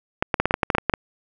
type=clicks; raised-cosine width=0.5 ms; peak=-3 dBFS; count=12; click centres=0.225 / 0.342 / 0.4 / 0.456 / 0.509 / 0.541 / 0.632 / 0.702 / 0.75 / 0.783 / 0.897 / 0.938 s; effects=none